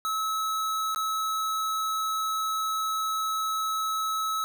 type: tone with dropouts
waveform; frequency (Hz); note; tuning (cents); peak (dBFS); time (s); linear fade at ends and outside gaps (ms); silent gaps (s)
square; 1295; E6; -31; -27; 0.05-4.44; 0; 0.947-0.96
effects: 10-bit